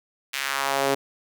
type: tone with high-pass filter sweep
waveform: sawtooth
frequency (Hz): 137.7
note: C#3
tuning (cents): -11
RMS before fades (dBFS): -25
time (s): 0.33-0.95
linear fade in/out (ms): 10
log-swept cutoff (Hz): 2400 to 390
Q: 1.5
effects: none